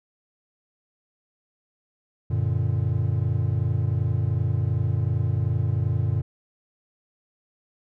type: chord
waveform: triangle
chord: Gb augmented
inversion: none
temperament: equal with one note detuned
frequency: 93.84 / 116.54 / 146.83 Hz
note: Gb2 / Bb2 / D3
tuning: +25 / 0 / 0 cents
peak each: -23 / -22 / -26 dBFS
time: 2.3-6.22 s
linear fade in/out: 10 ms
effects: none